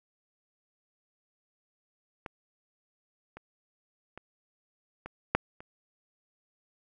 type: clicks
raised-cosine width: 0.5 ms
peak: -23 / -29 / -28 / -25 / -7 / -30 dBFS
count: 6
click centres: 2.262 / 3.37 / 4.176 / 5.06 / 5.35 / 5.605 s
effects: none